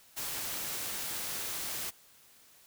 white noise, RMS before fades -37 dBFS, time 0.16-1.91 s, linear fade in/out 20 ms, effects white hiss -60 dBFS RMS until 2.66 s

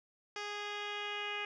10% pulse tone with low-pass filter sweep, 413.1 Hz, G#4, 9 cents flat, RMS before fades -40 dBFS, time 0.36-1.45 s, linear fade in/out 2 ms, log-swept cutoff 4500 to 2700 Hz, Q 3.8, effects none

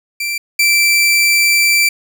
sawtooth tone pair in turn, 2349 / 2338 Hz, D7 / D7, 0 / -8 cents, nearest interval unison, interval 8 cents, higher first, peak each -14 / -6 dBFS, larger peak second, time 0.2-0.38 / 0.59-1.89 s, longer second, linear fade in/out 5 ms, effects none

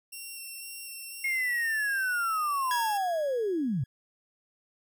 5% pulse tone with vibrato, 2725 Hz, F7, 43 cents flat, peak -31 dBFS, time 0.12-2.98 s, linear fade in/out 10 ms, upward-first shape square, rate 2 Hz, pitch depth 10 cents each way
sine linear sweep, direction down, 2163 to 114.2 Hz, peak -26 dBFS, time 1.24-3.84 s, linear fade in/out 5 ms
sawtooth tone with exponential decay, 1661.2 Hz, G#6, in tune, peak -25 dBFS, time 2.71-3.86 s, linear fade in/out 1 ms, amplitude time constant 250 ms
effects none

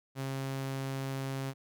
sawtooth tone, 134.9 Hz, C#3, 47 cents flat, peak -30 dBFS, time 0.15-1.54 s, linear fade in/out 50 ms, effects none

